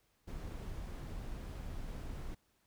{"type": "noise", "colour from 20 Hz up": "brown", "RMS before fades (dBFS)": -43, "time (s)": [0.27, 2.35], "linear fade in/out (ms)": 10, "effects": ["pink hiss -75 dBFS RMS until 2.66 s"]}